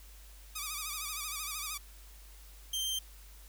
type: tone with vibrato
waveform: 5% pulse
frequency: 1200 Hz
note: D6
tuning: 37 cents sharp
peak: -25 dBFS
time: 0.55-1.78 s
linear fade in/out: 10 ms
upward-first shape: sine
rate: 13 Hz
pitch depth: 96 cents each way
type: tone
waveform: sawtooth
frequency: 3146 Hz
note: G7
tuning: 6 cents sharp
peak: -29 dBFS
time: 2.73-2.99 s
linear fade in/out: 5 ms
effects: added 50 Hz sine -51 dBFS peak until 3.48 s + white hiss -58 dBFS RMS until 3.48 s